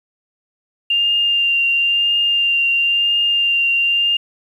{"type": "tone with vibrato", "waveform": "sine", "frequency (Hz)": 2794, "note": "F7", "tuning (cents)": 0, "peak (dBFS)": -13, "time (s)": [0.9, 4.17], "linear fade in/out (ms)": 5, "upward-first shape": "triangle", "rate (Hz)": 0.98, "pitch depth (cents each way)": 18, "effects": ["8-bit"]}